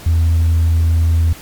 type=tone with tanh clipping; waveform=triangle; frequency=82.41 Hz; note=E2; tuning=in tune; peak=-10 dBFS; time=0.06-1.33 s; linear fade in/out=5 ms; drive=6 dB; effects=pink hiss -36 dBFS RMS until 1.41 s + MP3 96 kbps